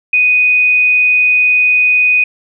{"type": "tone", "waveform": "sine", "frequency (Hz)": 2489, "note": "D#7", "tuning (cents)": 0, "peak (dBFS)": -7, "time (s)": [0.13, 2.24], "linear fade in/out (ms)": 5, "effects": []}